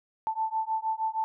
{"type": "beating tone pair", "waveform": "sine", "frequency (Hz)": [880, 886.4], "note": ["A5", "A5"], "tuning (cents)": [0, 13], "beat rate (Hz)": 6.4, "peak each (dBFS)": -30, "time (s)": [0.27, 1.24], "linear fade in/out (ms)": 0, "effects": []}